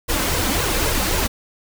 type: noise with flanger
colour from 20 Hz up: pink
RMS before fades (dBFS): -20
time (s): 0.08-1.28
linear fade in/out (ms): 20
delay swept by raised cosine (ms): 1.9 to 3.9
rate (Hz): 3.7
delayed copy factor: +0.6
effects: none